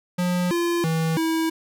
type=tone with pitch steps; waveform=square; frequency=178.6 / 343.6 / 161.9 / 324 Hz; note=F3 / F4 / E3 / E4; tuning=+39 / -28 / -31 / -30 cents; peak=-21 dBFS; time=0.18-1.5 s; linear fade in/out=10 ms; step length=330 ms; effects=none